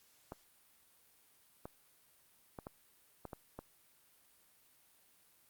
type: clicks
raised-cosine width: 1 ms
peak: -30 dBFS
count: 7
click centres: 0.321 / 1.655 / 2.588 / 2.669 / 3.253 / 3.332 / 3.59 s
effects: white hiss -68 dBFS RMS until 5.49 s + Opus 48 kbps